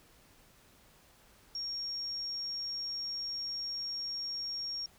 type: tone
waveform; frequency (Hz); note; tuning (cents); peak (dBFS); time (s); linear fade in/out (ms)
sine; 5560; F8; -9; -35; 1.55-4.86; 2
effects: pink hiss -62 dBFS RMS until 4.98 s